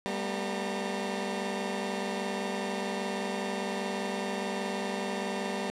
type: tone cluster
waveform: 15% pulse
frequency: 196.5 / 221.5 / 242.8 / 913 Hz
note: G3 / A3 / B3 / A#5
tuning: +4 / +12 / -29 / -36 cents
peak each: -27 / -34 / -31 / -34 dBFS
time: 0.06-5.7 s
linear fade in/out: 0 ms
effects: low-pass 8000 Hz 12 dB/octave